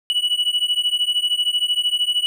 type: beating tone pair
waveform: triangle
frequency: 2938 / 2951 Hz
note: F#7 / F#7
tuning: -13 / -5 cents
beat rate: 13 Hz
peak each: -19 dBFS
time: 0.1-2.26 s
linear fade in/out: 0 ms
effects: none